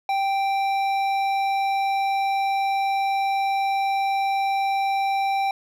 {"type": "tone with hard clipping", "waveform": "triangle", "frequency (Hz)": 784, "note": "G5", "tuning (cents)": 0, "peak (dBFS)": -22, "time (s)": [0.09, 5.51], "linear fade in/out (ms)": 2, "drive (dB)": 14, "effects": []}